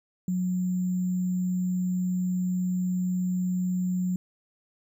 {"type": "tone with sample-and-hold", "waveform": "sine", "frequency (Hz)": 181.8, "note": "F#3", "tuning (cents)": -30, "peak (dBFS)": -24, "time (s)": [0.28, 4.16], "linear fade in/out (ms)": 2, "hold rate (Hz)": 7350, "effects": []}